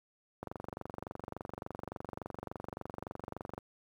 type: click train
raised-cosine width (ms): 1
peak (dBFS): -25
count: 75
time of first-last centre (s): 0.43-3.579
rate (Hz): 23.5
effects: high-pass 60 Hz 12 dB/octave + 10-bit